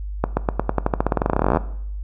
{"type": "accelerating click train", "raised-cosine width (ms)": 1, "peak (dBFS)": -3, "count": 28, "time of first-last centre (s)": [0.24, 1.571], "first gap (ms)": 130, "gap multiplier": 0.91, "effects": ["noise-tail reverb RT60 0.7 s tail -17 dB re dry", "added 50 Hz sine -26 dBFS peak until 2.03 s"]}